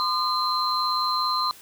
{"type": "tone cluster", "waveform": "sine", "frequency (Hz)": [1029, 1212, 4112], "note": ["C6", "D#6", "C8"], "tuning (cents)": [-29, -46, -31], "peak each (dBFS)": -26, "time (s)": [0, 1.51], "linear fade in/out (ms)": 0, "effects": ["white hiss -48 dBFS RMS until 1.61 s"]}